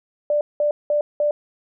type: tone bursts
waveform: sine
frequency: 591 Hz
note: D5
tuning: 11 cents sharp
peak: -16 dBFS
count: 4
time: 0.3-1.31 s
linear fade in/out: 2 ms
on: 110 ms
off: 190 ms
effects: none